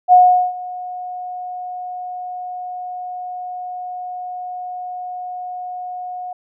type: tone with ADSR envelope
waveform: sine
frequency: 726 Hz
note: F#5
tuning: 33 cents flat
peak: -4 dBFS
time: 0.08-6.33 s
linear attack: 46 ms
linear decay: 400 ms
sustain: -21 dB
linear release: 4 ms
effects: none